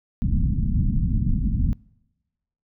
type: low-pass noise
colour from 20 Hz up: pink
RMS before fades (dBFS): -21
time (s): 0.22-1.73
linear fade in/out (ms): 0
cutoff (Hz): 240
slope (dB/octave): 48
effects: noise-tail reverb RT60 1.0 s tail -26 dB re dry